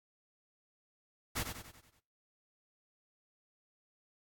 pink noise with echo, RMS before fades -35 dBFS, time 1.35-1.44 s, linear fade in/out 20 ms, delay 94 ms, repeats 6, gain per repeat -6 dB, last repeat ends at 2.004 s, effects noise-tail reverb RT60 0.4 s tail -21 dB re dry + AAC 64 kbps

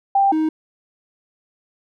sine / triangle tone pair in turn, 789 / 313.9 Hz, G5 / D#4, +11 / +15 cents, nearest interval octave + major third, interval 1596 cents, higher first, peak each -12 / -14 dBFS, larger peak first, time 0.15-0.32 / 0.32-0.49 s, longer neither, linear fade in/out 5 ms, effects none

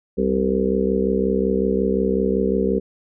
harmonic tone with a mistuned harmonic, 65.5 Hz, C2, 2 cents sharp, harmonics 1 / 3 / 4 / 5 / 6 / 7 / 8, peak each -30 / -22 / -26 / -32 / -22 / -23 / -29 dBFS, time 0.17-2.8 s, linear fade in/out 20 ms, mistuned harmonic 8, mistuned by -63 cents, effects none

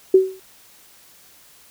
sine tone with exponential decay, 378.3 Hz, F#4, 38 cents sharp, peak -5 dBFS, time 0.14-0.4 s, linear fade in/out 5 ms, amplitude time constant 55 ms, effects white hiss -50 dBFS RMS until 1.7 s

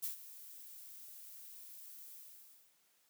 violet noise with ADSR envelope, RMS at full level -38 dBFS, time 0.02-2.76 s, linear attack 21 ms, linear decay 120 ms, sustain -15 dB, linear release 650 ms, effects white hiss -73 dBFS RMS until 3.09 s + high-pass 150 Hz 12 dB/octave

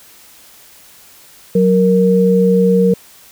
sine tone pair together, 185.01 / 466.2 Hz, F#3 / A#4, 0 / 0 cents, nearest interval octave + major third, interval 1600 cents, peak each -11 dBFS, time 1.55-2.94 s, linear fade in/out 5 ms, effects white hiss -43 dBFS RMS until 3.31 s

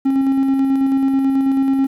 triangle tone with tremolo, 270 Hz, C#4, 45 cents flat, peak -10 dBFS, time 0.05-1.87 s, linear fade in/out 10 ms, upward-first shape square, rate 9.2 Hz, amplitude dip 25%, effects 8-bit

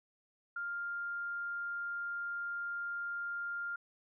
sine tone, 1400 Hz, F6, 4 cents sharp, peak -36 dBFS, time 0.56-3.76 s, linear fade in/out 5 ms, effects none

